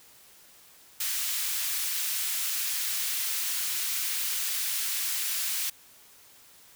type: high-pass noise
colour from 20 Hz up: white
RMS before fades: -30 dBFS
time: 1-5.7 s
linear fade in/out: 5 ms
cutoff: 1800 Hz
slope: 12 dB/octave
effects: white hiss -55 dBFS RMS until 6.75 s